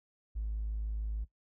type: tone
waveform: triangle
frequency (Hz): 53.3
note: G#1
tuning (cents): +46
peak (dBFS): -29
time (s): 0.35-1.25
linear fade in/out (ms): 20
effects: noise-tail reverb RT60 0.1 s tail -17 dB re dry + tanh soft clip ceiling -30 dBFS